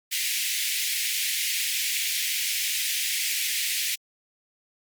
pink high-pass noise, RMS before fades -27 dBFS, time 0.11-3.96 s, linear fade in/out 20 ms, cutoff 2000 Hz, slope 48 dB/octave, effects Opus 48 kbps

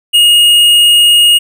triangle tone with tanh clipping, 2864 Hz, F7, 43 cents sharp, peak -5 dBFS, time 0.13-1.39 s, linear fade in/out 20 ms, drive 14 dB, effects none

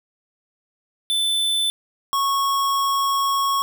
square tone pair in turn, 3520 / 1102 Hz, A7 / C#6, 0 / -11 cents, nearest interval octave + minor sixth, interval 2011 cents, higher first, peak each -19 dBFS, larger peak neither, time 1.1-1.7 / 2.13-3.62 s, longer second, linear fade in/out 0 ms, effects none

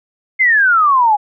sine exponential sweep, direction down, 2134 to 811 Hz, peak -8 dBFS, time 0.39-1.17 s, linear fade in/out 20 ms, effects none

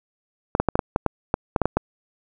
clicks, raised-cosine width 1 ms, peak -4 dBFS, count 12, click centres 0.551 / 0.6 / 0.687 / 0.755 / 0.792 / 0.961 / 1.063 / 1.341 / 1.562 / 1.617 / 1.656 / 1.77 s, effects none

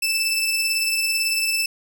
sawtooth tone pair together, 2637 / 5292 Hz, E7 / E8, 0 / +6 cents, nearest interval octave, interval 1206 cents, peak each -18 / -22 dBFS, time 0.02-1.66 s, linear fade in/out 5 ms, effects none

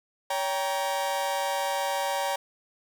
40% pulse chord, G diminished, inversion second, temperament just, 564.5 / 784 / 940.8 Hz, Db5 / G5 / Bb5, +31 / 0 / +16 cents, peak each -30 dBFS, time 0.3-2.36 s, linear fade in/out 5 ms, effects none

